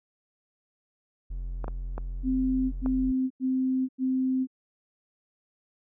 triangle tone, 43.65 Hz, F1, in tune, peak -29 dBFS, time 1.3-3.12 s, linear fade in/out 10 ms
clicks, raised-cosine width 1 ms, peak -21 dBFS, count 4, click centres 1.643 / 1.681 / 1.98 / 2.861 s
sine tone bursts, 259.8 Hz, C4, 12 cents flat, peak -23 dBFS, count 4, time 2.23-4.472 s, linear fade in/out 50 ms, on 490 ms, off 94 ms
effects none

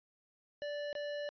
square tone with dropouts, 584 Hz, D5, 10 cents flat, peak -38 dBFS, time 0.62-1.29 s, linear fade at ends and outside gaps 0 ms, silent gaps 0.929-0.952 s, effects resampled to 11025 Hz

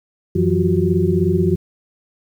sine tone cluster, 91.5 / 165.5 / 181.5 / 355 / 377.9 Hz, F#2 / E3 / F#3 / F4 / F#4, -19 / +7 / -33 / +28 / +37 cents, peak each -20 dBFS, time 0.35-1.56 s, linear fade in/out 10 ms, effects 8-bit

